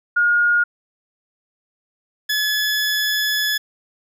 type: tone pair in turn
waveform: sine / 20% pulse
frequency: 1429 / 1710.2 Hz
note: F6 / A6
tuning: +39 / -50 cents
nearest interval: minor third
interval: 311 cents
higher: second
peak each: -13 dBFS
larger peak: neither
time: 0.16-0.64 / 2.29-3.58 s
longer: second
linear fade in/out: 10 ms
effects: none